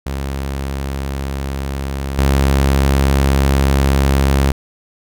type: tone with level steps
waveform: sawtooth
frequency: 68.3 Hz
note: C#2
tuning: 25 cents flat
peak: -16 / -7 dBFS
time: 0.06-4.52 s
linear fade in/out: 5 ms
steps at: 2.18 s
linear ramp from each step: 5 ms
effects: none